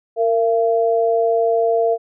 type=tone pair together; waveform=sine; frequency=460 / 678.2 Hz; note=A#4 / E5; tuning=-23 / +49 cents; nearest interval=perfect fifth; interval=672 cents; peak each=-16 / -17 dBFS; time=0.16-1.98 s; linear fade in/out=50 ms; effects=none